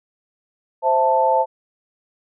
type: chord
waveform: sine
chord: A minor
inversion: first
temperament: equal with one note detuned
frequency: 523.3 / 659.3 / 883.1 Hz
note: C5 / E5 / A5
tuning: 0 / 0 / +6 cents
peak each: -19 / -21 / -16 dBFS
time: 0.82-1.46 s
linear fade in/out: 50 ms
effects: none